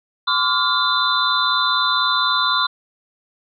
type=tone cluster; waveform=sine; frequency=1025 / 1149 / 1405 / 3587 / 4010 Hz; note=C6 / D6 / F6 / A7 / B7; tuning=-36 / -38 / +10 / +33 / +26 cents; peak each=-22 dBFS; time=0.27-2.67 s; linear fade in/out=10 ms; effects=none